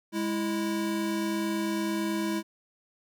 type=tone pair together; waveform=square; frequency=206.9 / 328.5 Hz; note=G#3 / E4; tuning=-6 / -6 cents; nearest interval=minor sixth; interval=800 cents; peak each=-32 / -30 dBFS; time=0.12-2.43 s; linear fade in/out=50 ms; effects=none